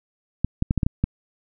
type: clicks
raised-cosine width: 5 ms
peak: -7 dBFS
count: 7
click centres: 0.446 / 0.624 / 0.709 / 0.777 / 0.832 / 0.865 / 1.04 s
effects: none